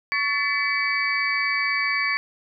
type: tone cluster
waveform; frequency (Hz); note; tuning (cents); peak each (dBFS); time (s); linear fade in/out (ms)
sine; 1122 / 1754 / 2018 / 2282 / 4576; C#6 / A6 / B6 / C#7 / D8; +21 / -6 / +37 / +50 / -46; -29 / -27 / -28 / -24 / -33; 0.12-2.17; 0
effects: none